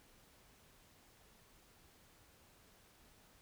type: silence
effects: pink hiss -66 dBFS RMS until 3.41 s